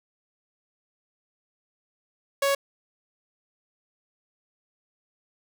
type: tone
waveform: sawtooth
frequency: 556 Hz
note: C#5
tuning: 5 cents sharp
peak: -17 dBFS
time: 2.42-2.55 s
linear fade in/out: 5 ms
effects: none